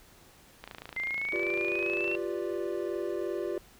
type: click train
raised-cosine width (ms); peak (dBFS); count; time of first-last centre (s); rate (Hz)
0.3; -25; 43; 0.64-2.151; 27.8
type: exponential sweep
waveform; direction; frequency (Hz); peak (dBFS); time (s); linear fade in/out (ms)
sine; up; 2069 to 2729; -30; 0.96-2.16; 10
type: chord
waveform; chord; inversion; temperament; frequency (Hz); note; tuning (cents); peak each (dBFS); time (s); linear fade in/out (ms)
triangle; G dominant seventh; third; equal; 349.2 / 392 / 493.9 / 587.3; F4 / G4 / B4 / D5; 0 / 0 / 0 / 0; -32 / -33 / -38 / -36; 1.33-3.58; 2
effects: pink hiss -57 dBFS RMS until 3.79 s